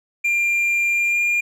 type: tone with pitch glide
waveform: triangle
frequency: 2389 to 2408 Hz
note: D7 to D7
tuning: +29 to +43 cents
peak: -15 dBFS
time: 0.24-1.41 s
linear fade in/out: 10 ms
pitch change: +14 cents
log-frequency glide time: 0.89-1.22 s
effects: none